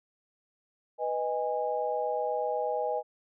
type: chord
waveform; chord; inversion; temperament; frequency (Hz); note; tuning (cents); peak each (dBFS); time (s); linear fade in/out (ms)
sine; G# minor; first; equal with one note detuned; 493.9 / 622.3 / 821.5; B4 / D#5 / G#5; 0 / 0 / -19; -32; 0.98-3.03; 50
effects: none

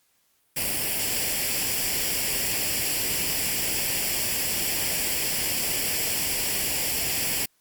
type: noise with comb filter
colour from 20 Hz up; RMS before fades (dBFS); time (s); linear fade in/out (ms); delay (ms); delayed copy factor
white; -26; 0.56-7.46; 10; 0.39; +0.65
effects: white hiss -67 dBFS RMS until 7.6 s + Opus 48 kbps

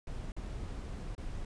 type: noise with dropouts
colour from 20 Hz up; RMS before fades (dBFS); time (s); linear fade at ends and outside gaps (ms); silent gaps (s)
brown; -40; 0.07-1.45; 2; 0.32-0.365 / 1.151-1.179
effects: resampled to 22050 Hz

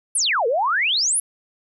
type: exponential two-way sweep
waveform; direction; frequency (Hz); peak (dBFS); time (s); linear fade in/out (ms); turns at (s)
sine; down then up; 11390 to 439.6 to 11390; -17; 0.15-1.2; 5; 0.47
effects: none

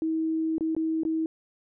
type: tone with dropouts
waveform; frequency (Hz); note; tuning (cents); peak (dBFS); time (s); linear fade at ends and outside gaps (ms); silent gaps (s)
sine; 320.5; E4; -49; -24; 0.02-1.26; 1; 0.582-0.608 / 0.75-0.765 / 1.034-1.051
effects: none

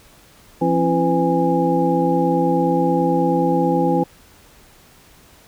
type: tone cluster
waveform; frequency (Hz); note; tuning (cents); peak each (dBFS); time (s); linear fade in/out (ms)
sine; 171.3 / 268.4 / 337.8 / 503 / 823; F3 / C4 / E4 / B4 / G#5; -33 / +44 / +42 / +32 / -16; -21; 0.61-4.04; 10
effects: pink hiss -49 dBFS RMS until 5.47 s

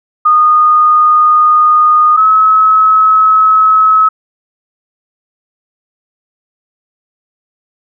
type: tone pair in turn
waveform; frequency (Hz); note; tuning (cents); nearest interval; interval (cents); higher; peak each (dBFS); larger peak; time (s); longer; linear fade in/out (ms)
sine; 1230 / 1286.9; D#6 / E6; -20 / -42; minor second; 78; second; -4; neither; 0.25-2.17 / 2.17-4.09; neither; 10
effects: none

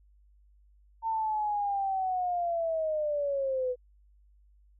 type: linear sweep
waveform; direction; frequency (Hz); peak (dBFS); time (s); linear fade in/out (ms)
sine; down; 907 to 493.9; -27; 1.02-3.76; 50
effects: added 50 Hz sine -58 dBFS peak until 4.79 s

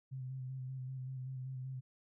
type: tone with vibrato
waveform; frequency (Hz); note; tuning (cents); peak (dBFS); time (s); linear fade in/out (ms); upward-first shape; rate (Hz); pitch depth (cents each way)
sine; 130.2; C3; -8; -40; 0.11-1.81; 20; square; 5.2; 25
effects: none

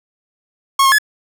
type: tone with pitch steps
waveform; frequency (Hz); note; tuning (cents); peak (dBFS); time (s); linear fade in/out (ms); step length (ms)
45% pulse; 1093 / 1075 / 1705; C#6 / C6 / G#6; -25 / +47 / +45; -9; 0.79-0.985; 5; 65
effects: none

